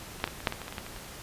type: clicks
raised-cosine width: 0.3 ms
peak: -26 / -9 / -18 / -25 / -7 / -17 / -23 / -22 / -22 / -18 / -25 / -26 dBFS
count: 12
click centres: 0.201 / 0.241 / 0.276 / 0.404 / 0.472 / 0.524 / 0.617 / 0.681 / 0.725 / 0.782 / 0.865 / 0.963 s
effects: pink hiss -44 dBFS RMS until 1.22 s + resampled to 32000 Hz